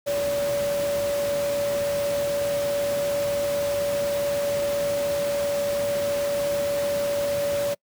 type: tone in noise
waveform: sine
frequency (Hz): 572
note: D5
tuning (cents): -46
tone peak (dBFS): -22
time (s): 0.06-7.75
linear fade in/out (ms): 20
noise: pink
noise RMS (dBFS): -33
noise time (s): 0.06-7.75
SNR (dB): +8
effects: noise-tail reverb RT60 0.1 s tail -25 dB re dry + high-pass 100 Hz 12 dB/octave